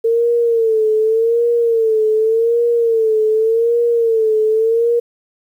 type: tone with vibrato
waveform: sine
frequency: 452.5 Hz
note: A4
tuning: 48 cents sharp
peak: -11 dBFS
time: 0.04-5 s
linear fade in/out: 10 ms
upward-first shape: sine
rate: 0.86 Hz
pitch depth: 77 cents each way
effects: 8-bit